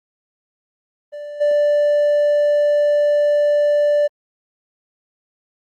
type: tone with level steps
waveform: triangle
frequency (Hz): 587.3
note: D5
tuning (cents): 0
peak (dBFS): -26 / -10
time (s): 1.12-4.08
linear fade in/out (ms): 20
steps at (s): 1.4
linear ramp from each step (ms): 20
effects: tanh soft clip ceiling -6 dBFS + Opus 24 kbps